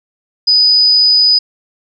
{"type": "tone", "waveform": "sine", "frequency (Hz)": 4978, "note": "D#8", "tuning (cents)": 0, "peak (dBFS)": -6, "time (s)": [0.47, 1.39], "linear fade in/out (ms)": 10, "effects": []}